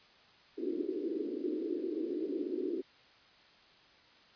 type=band-pass noise; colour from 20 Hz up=pink; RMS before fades=-36 dBFS; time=0.57-2.82 s; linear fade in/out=20 ms; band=300 to 390 Hz; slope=48 dB/octave; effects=white hiss -61 dBFS RMS until 4.35 s + resampled to 11025 Hz